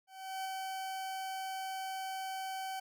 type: tone with ADSR envelope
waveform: 40% pulse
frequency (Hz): 764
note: G5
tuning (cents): -45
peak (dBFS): -35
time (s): 0.07-2.8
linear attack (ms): 380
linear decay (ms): 7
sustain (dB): -2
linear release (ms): 8
effects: none